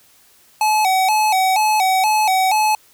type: tone with vibrato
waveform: square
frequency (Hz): 805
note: G5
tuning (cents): +46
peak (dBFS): -14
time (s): 0.61-2.75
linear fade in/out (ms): 2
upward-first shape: square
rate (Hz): 2.1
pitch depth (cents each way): 110
effects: white hiss -52 dBFS RMS until 2.93 s